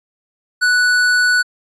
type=tone with tanh clipping; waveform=sine; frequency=1480 Hz; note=F#6; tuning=in tune; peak=-13 dBFS; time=0.61-1.43 s; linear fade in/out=20 ms; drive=16 dB; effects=resampled to 22050 Hz